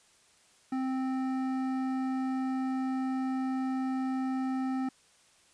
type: tone with hard clipping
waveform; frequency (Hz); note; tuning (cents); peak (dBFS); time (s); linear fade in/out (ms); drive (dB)
sine; 261.6; C4; 0; -31; 0.72-4.89; 5; 12
effects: white hiss -63 dBFS RMS until 5.53 s + resampled to 22050 Hz